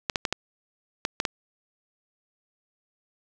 clicks, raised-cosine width 0.2 ms, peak -7 dBFS, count 7, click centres 0.098 / 0.158 / 0.252 / 0.326 / 1.051 / 1.201 / 1.252 s, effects none

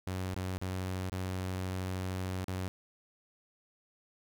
sawtooth tone with dropouts, 93 Hz, F#2, 9 cents sharp, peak -30 dBFS, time 0.07-2.68 s, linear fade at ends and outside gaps 0 ms, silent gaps 0.343-0.364 / 0.58-0.615 / 1.096-1.12 / 2.443-2.482 s, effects 12-bit

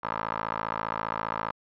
15% pulse tone with band-pass filter, 55 Hz, A1, in tune, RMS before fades -32 dBFS, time 0.03-1.52 s, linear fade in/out 10 ms, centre 1100 Hz, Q 3.3, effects resampled to 11025 Hz

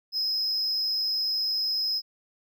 triangle tone with amplitude modulation, 5110 Hz, D#8, 45 cents sharp, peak -21 dBFS, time 0.12-2.02 s, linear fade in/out 50 ms, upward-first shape sine, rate 214 Hz, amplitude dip 55%, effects none

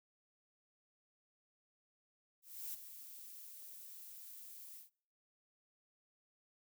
violet noise with ADSR envelope, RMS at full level -43 dBFS, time 2.42-4.9 s, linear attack 320 ms, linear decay 11 ms, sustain -10 dB, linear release 130 ms, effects noise-tail reverb RT60 0.6 s tail -26 dB re dry

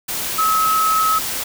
sine tone in noise, 1287 Hz, E6, 42 cents flat, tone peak -14 dBFS, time 0.38-1.19 s, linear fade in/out 10 ms, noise white, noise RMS -24 dBFS, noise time 0.08-1.44 s, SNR +7 dB, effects none

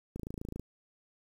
click train, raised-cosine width 3 ms, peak -26 dBFS, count 13, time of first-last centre 0.16-0.596 s, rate 27.5 Hz, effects 9-bit

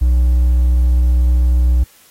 triangle tone with hard clipping, 61.74 Hz, B1, in tune, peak -10 dBFS, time 0.01-1.84 s, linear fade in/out 10 ms, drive 5 dB, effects white hiss -48 dBFS RMS until 2.1 s + AAC 48 kbps

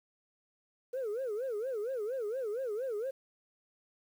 sine tone with vibrato, 470.4 Hz, A#4, 16 cents sharp, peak -31 dBFS, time 0.93-3.11 s, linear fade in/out 10 ms, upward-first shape sine, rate 4.3 Hz, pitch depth 240 cents each way, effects tanh soft clip ceiling -31 dBFS + 10-bit

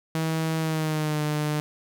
sawtooth tone with pitch glide, 160.5 to 150.62 Hz, E3 to D3, -46 to +44 cents, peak -20 dBFS, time 0.15-1.6 s, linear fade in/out 0 ms, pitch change -110 cents, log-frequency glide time 0.59-1.22 s, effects none

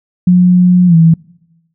sine tone with pitch glide, 179.8 to 163.93 Hz, F#3 to E3, -49 to -9 cents, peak -3 dBFS, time 0.27-1.14 s, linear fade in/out 5 ms, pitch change -160 cents, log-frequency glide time 0.87-0.95 s, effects noise-tail reverb RT60 1.0 s tail -25 dB re dry

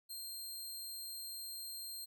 15% pulse tone, 4186 Hz, C8, in tune, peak -37 dBFS, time 0.09-2.06 s, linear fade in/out 20 ms, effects none

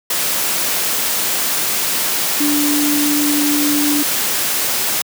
sine tone in noise, 293 Hz, D4, 4 cents flat, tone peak -15 dBFS, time 2.4-4.03 s, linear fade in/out 5 ms, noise white, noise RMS -18 dBFS, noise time 0.1-5.02 s, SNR 0 dB, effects high-pass 150 Hz 12 dB/octave

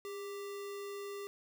sine tone with sample-and-hold, 403.7 Hz, G#4, 49 cents flat, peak -40 dBFS, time 0.05-1.27 s, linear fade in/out 0 ms, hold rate 1575 Hz, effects none

